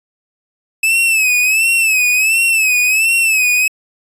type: tone with vibrato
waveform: 45% pulse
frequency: 2594 Hz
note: E7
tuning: 28 cents flat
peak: -10 dBFS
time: 0.83-3.68 s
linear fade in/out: 5 ms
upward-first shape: sine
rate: 1.4 Hz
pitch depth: 91 cents each way
effects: resampled to 32000 Hz